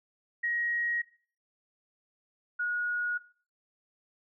sine tone pair in turn, 1890 / 1449 Hz, A#6 / F#6, +23 / -37 cents, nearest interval perfect fourth, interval 460 cents, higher first, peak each -28 dBFS, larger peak neither, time 0.43-1.02 / 2.59-3.18 s, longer neither, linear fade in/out 10 ms, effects noise-tail reverb RT60 0.4 s tail -17 dB re dry

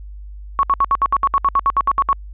sine tone bursts, 1108.7 Hz, C#6, in tune, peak -11 dBFS, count 15, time 0.59-2.129 s, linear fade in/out 0 ms, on 41 ms, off 66 ms, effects added 50 Hz sine -31 dBFS peak until 2.33 s + resampled to 8000 Hz

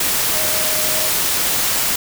sine tone in noise, 622.3 Hz, D#5, in tune, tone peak -28 dBFS, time 0.34-1.09 s, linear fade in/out 5 ms, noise white, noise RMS -18 dBFS, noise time 0-1.96 s, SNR -13 dB, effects none

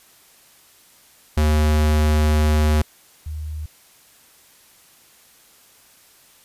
square / sine tone pair in turn, 76.2 / 76.6 Hz, D#2 / D#2, -36 / -27 cents, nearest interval unison, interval 9 cents, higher second, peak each -15 / -26 dBFS, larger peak first, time 1.37-2.82 / 3.26-3.66 s, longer first, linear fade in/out 5 ms, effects white hiss -52 dBFS RMS until 6.44 s + resampled to 32000 Hz

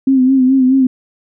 sine tone with vibrato, 261.6 Hz, C4, in tune, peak -7 dBFS, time 0.07-0.87 s, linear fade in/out 5 ms, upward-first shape sine, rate 4.7 Hz, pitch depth 53 cents each way, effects none

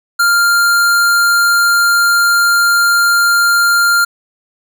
square tone, 1396.9 Hz, F6, in tune, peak -9 dBFS, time 0.19-4.05 s, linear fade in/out 10 ms, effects none

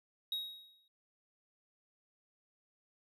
triangle tone with exponential decay, 3787 Hz, A#7, 27 cents sharp, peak -31 dBFS, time 0.32-0.88 s, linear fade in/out 2 ms, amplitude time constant 120 ms, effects none

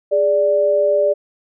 sine tone pair together, 413.6 / 586 Hz, G#4 / D5, -7 / -4 cents, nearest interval tritone, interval 603 cents, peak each -19 / -13 dBFS, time 0.11-1.14 s, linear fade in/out 20 ms, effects none

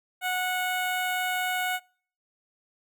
15% pulse tone with notch filter, 734 Hz, F#5, 14 cents flat, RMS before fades -28 dBFS, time 0.21-1.8 s, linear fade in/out 50 ms, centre 5600 Hz, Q 1.2, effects noise-tail reverb RT60 0.5 s tail -26 dB re dry

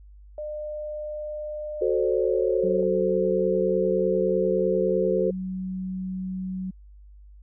sine tone with pitch glide, 603 to 546.6 Hz, D5 to C#5, +46 to -24 cents, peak -30 dBFS, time 0.38-2.83 s, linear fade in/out 2 ms, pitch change -170 cents, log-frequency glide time 1.89-2.69 s
sine chord, F# diminished, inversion none, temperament equal, 370 / 440 / 523.3 Hz, F#4 / A4 / C5, 0 / 0 / 0 cents, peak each -25 dBFS, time 1.81-5.31 s, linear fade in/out 10 ms
sine tone, 186.7 Hz, F#3, 16 cents sharp, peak -28 dBFS, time 2.63-6.71 s, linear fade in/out 10 ms
effects added 50 Hz sine -45 dBFS peak until 7.42 s

